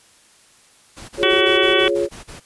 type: noise bursts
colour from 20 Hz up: pink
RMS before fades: -37 dBFS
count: 9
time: 0.96-2.402 s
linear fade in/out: 20 ms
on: 130 ms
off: 34 ms
type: chord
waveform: sine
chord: Db major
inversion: first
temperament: equal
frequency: 349.2 / 415.3 / 554.4 Hz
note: F4 / Ab4 / Db5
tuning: 0 / 0 / 0 cents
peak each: -21 dBFS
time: 1.17-2.09 s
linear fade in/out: 50 ms
type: harmonic tone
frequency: 377.6 Hz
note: F#4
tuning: 35 cents sharp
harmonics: 1 / 2 / 3 / 4 / 5 / 6 / 7 / 8 / 9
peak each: -21 / -30 / -25 / -23 / -26 / -23 / -26 / -23 / -21 dBFS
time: 1.23-1.88 s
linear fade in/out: 0 ms
effects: white hiss -52 dBFS RMS until 2.45 s + resampled to 24000 Hz